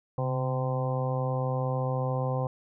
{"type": "harmonic tone with a mistuned harmonic", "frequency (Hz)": 128.9, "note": "C3", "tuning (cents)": -26, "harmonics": [1, 2, 3, 4, 5, 6, 7, 8], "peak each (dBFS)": [-28, -40, -42, -32, -42, -37, -42, -39], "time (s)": [0.18, 2.47], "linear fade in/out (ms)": 2, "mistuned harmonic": 1, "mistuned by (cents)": 53, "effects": []}